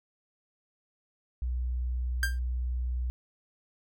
sine tone, 61.74 Hz, B1, in tune, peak -28 dBFS, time 1.42-3.1 s, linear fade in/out 0 ms
45% pulse tone with exponential decay, 1590 Hz, G6, 24 cents sharp, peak -23 dBFS, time 2.23-2.39 s, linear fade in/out 1 ms, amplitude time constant 33 ms
effects none

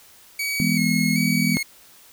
sawtooth tone with vibrato, 2217 Hz, C#7, in tune, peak -20 dBFS, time 0.39-1.63 s, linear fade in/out 5 ms, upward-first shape square, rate 1.3 Hz, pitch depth 38 cents each way
sine chord, E major, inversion none, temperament just, 164.81 / 206 / 247.2 Hz, E3 / G#3 / B3, 0 / -14 / +2 cents, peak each -23 dBFS, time 0.6-1.57 s, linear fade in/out 0 ms
effects white hiss -50 dBFS RMS until 2.12 s

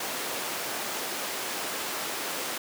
pink high-pass noise, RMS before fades -33 dBFS, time 0-2.58 s, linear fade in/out 5 ms, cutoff 390 Hz, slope 12 dB/octave, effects none

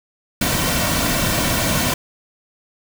pink noise with comb filter, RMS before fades -19 dBFS, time 0.41-1.94 s, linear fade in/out 5 ms, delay 2.4 ms, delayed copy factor -0.55, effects none

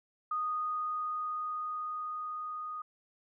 sine tone with level ramp, 1238 Hz, D#6, 9 cents flat, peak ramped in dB -30 to -37 dBFS, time 0.31-2.82 s, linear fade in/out 5 ms, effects none

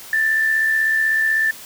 sine tone with amplitude modulation, 1770 Hz, A6, 10 cents sharp, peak -13 dBFS, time 0.13-1.51 s, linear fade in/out 2 ms, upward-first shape sine, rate 76.1 Hz, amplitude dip 40%, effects white hiss -38 dBFS RMS until 1.65 s

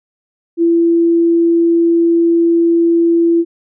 sine tone, 336.6 Hz, E4, 36 cents sharp, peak -8 dBFS, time 0.57-3.45 s, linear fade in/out 50 ms, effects none

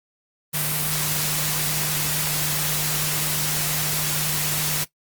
sine tone in noise, 151.5 Hz, D#3, 46 cents flat, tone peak -29 dBFS, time 0.53-4.85 s, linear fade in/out 20 ms, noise white, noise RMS -24 dBFS, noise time 0.53-4.85 s, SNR -8 dB, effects noise-tail reverb RT60 0.1 s tail -17 dB re dry + Opus 32 kbps

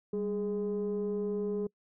sine tone pair together, 196.79 / 415.3 Hz, G3 / G#4, +7 / 0 cents, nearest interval octave + minor second, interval 1293 cents, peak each -33 / -30 dBFS, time 0.13-1.67 s, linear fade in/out 5 ms, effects noise-tail reverb RT60 0.1 s tail -26 dB re dry + tanh soft clip ceiling -26 dBFS

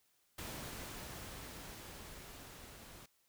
pink noise with level ramp, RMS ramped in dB -45 to -55 dBFS, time 0.38-3.06 s, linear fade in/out 5 ms, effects white hiss -75 dBFS RMS until 3.28 s

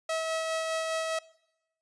sawtooth tone with tremolo, 645 Hz, E5, 38 cents flat, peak -24 dBFS, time 0.09-1.19 s, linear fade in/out 5 ms, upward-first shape sine, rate 4.9 Hz, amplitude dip 25%, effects noise-tail reverb RT60 0.9 s tail -22 dB re dry + resampled to 22050 Hz

